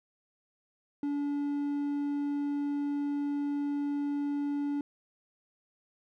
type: tone with hard clipping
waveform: triangle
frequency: 287.2 Hz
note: D4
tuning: 39 cents flat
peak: -30 dBFS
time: 1.03-4.81 s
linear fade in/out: 2 ms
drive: 6 dB
effects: none